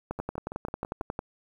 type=two click trains; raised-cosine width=1 ms; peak=-22 / -17 dBFS; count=6 / 13; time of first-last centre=0.19-1.014 / 0.11-1.191 s; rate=6.07 / 11.1 Hz; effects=9-bit